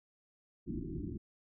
white low-pass noise, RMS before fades -40 dBFS, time 0.66-1.18 s, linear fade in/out 20 ms, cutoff 360 Hz, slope 96 dB/octave, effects none

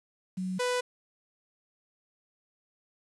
sine / sawtooth tone pair in turn, 185.4 / 496 Hz, F#3 / B4, +4 / +7 cents, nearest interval octave + perfect fourth, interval 1703 cents, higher second, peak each -30 / -23 dBFS, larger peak second, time 0.37-0.59 / 0.59-0.81 s, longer neither, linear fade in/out 10 ms, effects resampled to 24000 Hz + 9-bit

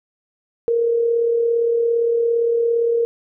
sine tone with amplitude modulation, 466.2 Hz, A#4, in tune, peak -13 dBFS, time 0.68-3.05 s, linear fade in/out 0 ms, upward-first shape sine, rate 37.5 Hz, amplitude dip 40%, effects none

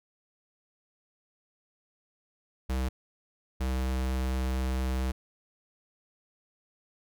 square tone pair in turn, 64.6 / 64.6 Hz, C2 / C2, -21 / -21 cents, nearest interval unison, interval 0 cents, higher neither, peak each -28 dBFS, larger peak neither, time 2.69-2.89 / 3.6-5.12 s, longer second, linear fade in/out 10 ms, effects none

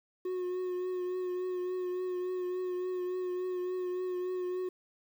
triangle tone with vibrato, 364 Hz, F#4, 28 cents flat, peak -30 dBFS, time 0.25-4.69 s, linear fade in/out 5 ms, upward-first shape triangle, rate 3.5 Hz, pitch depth 25 cents each way, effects 10-bit

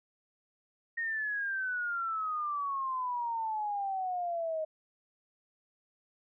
sine exponential sweep, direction down, 1864.7 to 622.3 Hz, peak -31 dBFS, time 0.97-4.65 s, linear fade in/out 10 ms, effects none

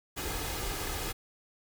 pink noise with comb filter, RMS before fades -35 dBFS, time 0.16-1.13 s, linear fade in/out 20 ms, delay 2.4 ms, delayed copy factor +0.5, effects none

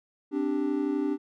triangle chord, C suspended second, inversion none, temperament equal, 261.6 / 293.7 / 392 Hz, C4 / D4 / G4, 0 / 0 / 0 cents, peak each -30 / -25 / -30 dBFS, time 0.31-1.18 s, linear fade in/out 50 ms, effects none

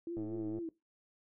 sine tone with vibrato, 329.6 Hz, E4, in tune, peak -37 dBFS, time 0.07-0.69 s, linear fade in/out 2 ms, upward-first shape triangle, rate 4.3 Hz, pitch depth 91 cents each way
click train, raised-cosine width 2 ms, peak -33 dBFS, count 46, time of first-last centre 0.17-0.587 s, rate 108 Hz
effects noise-tail reverb RT60 0.2 s tail -19 dB re dry

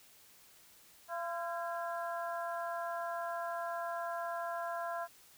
harmonic tone with a mistuned harmonic, 340.9 Hz, F4, 42 cents flat, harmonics 2 / 3 / 4 / 5, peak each -38 / -42 / -44 / -46 dBFS, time 1.08-5.08 s, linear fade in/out 50 ms, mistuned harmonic 5, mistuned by -72 cents, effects white hiss -61 dBFS RMS until 5.37 s

